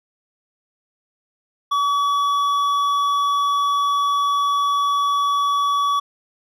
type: tone with hard clipping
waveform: sine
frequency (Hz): 1138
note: C#6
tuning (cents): +45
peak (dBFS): -18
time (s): 1.71-6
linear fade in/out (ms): 10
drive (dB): 7
effects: none

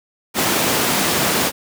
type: high-pass noise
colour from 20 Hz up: pink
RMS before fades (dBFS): -18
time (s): 0.34-1.52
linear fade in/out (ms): 50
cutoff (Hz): 180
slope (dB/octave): 12
effects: none

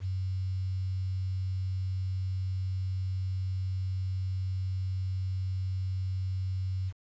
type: tone with quantisation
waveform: sine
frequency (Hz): 94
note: F#2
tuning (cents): +28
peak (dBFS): -29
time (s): 0-6.93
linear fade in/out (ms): 50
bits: 9
effects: resampled to 16000 Hz

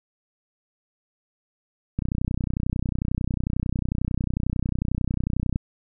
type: click train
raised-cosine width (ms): 5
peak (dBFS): -12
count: 112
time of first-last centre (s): 1.99-5.559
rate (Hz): 31.1
effects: none

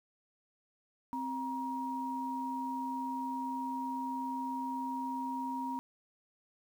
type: tone pair together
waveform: sine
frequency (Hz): 261.6 / 947.7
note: C4 / A#5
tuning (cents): 0 / +28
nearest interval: octave + minor seventh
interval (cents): 2228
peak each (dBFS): -38 / -36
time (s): 1.13-5.79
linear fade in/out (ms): 0
effects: 10-bit

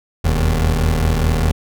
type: tone pair together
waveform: 25% pulse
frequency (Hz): 41.92 / 78.9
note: E1 / D#2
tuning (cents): +30 / +25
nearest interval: major seventh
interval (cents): 1095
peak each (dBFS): -13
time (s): 0.24-1.52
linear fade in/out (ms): 10
effects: none

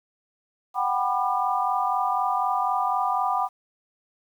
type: chord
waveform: sine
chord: G major seventh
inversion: third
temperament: equal with one note detuned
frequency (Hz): 740 / 784 / 987.8 / 1201.4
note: F#5 / G5 / B5 / D6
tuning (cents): 0 / 0 / 0 / +39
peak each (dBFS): -27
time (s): 0.74-3.49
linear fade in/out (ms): 50
effects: 9-bit

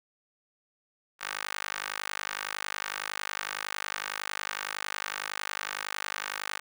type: tone with high-pass filter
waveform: 15% pulse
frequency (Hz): 50.9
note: G#1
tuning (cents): -34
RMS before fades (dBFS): -36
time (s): 1.19-6.61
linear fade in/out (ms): 50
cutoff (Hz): 1400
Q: 1.5
effects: none

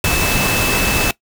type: tone in noise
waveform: sine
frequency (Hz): 2620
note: E7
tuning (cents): -11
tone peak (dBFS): -20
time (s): 0.04-1.11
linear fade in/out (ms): 2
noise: pink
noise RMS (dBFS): -17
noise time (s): 0.04-1.11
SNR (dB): -6
effects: noise-tail reverb RT60 0.1 s tail -19 dB re dry

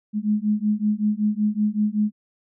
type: beating tone pair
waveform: sine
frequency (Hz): 208.2 / 213.5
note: G#3 / G#3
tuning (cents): +5 / +48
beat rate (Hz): 5.3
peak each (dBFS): -22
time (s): 0.13-2.12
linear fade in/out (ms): 50
effects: none

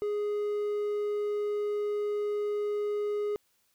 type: tone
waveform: triangle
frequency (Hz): 415.3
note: G#4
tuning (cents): 0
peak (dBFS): -26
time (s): 0.02-3.36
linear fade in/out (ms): 0
effects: white hiss -71 dBFS RMS until 3.74 s

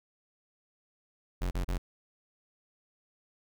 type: tone bursts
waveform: 45% pulse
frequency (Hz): 45.06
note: F#1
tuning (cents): -45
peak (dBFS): -29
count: 3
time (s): 1.41-1.78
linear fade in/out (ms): 10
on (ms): 100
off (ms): 35
effects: none

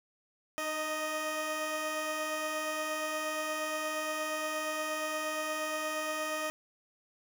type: tone pair together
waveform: 15% pulse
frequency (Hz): 306.9 / 622.3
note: D#4 / D#5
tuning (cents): -24 / 0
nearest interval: octave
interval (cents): 1224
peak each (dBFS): -34 / -27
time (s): 0.58-6.5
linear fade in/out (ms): 0
effects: none

